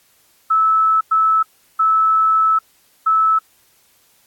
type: tone bursts at uneven times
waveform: sine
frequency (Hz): 1306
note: E6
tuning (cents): -17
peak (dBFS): -11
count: 4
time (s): 0.5-1.01 / 1.11-1.43 / 1.79-2.59 / 3.06-3.39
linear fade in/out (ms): 10
effects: white hiss -56 dBFS RMS until 4.26 s + AAC 64 kbps